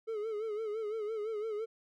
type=tone with vibrato; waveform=triangle; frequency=432.2 Hz; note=A4; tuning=31 cents flat; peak=-32 dBFS; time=0.07-1.66 s; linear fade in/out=20 ms; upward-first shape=sine; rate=5.9 Hz; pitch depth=80 cents each way; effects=none